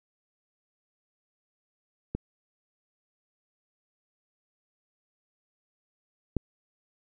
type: clicks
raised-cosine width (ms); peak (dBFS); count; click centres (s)
3; -17 / -13; 2; 2.15 / 6.367
effects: none